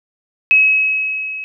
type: tone with level ramp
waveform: sine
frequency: 2562 Hz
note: E7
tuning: 50 cents flat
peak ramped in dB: -6 to -24 dBFS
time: 0.51-1.44 s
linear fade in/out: 0 ms
effects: none